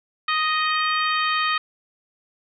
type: harmonic tone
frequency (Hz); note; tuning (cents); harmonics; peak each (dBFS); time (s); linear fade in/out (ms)
623; D#5; +2; 2 / 3 / 4 / 5 / 6 / 7; -22 / -26 / -28 / -30 / -32 / -33; 0.28-1.58; 5
effects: none